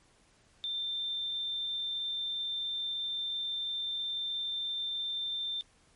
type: tone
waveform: sine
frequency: 3577 Hz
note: A7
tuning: 28 cents sharp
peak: -32 dBFS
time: 0.64-5.61 s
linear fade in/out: 0 ms
effects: pink hiss -65 dBFS RMS until 5.95 s + MP3 48 kbps